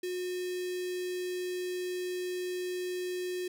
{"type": "tone with notch filter", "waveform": "square", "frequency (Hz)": 362.6, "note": "F#4", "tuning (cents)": -35, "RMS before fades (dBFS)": -35, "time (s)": [0.03, 3.48], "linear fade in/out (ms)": 5, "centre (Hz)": 1100, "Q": 2, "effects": []}